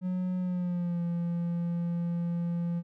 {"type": "tone with pitch glide", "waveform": "triangle", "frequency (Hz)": [182.7, 171.45], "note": ["F#3", "F3"], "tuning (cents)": [-22, -32], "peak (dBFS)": -26, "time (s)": [0.01, 2.83], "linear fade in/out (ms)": 50, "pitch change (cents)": -110, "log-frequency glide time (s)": [0.38, 1.02], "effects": []}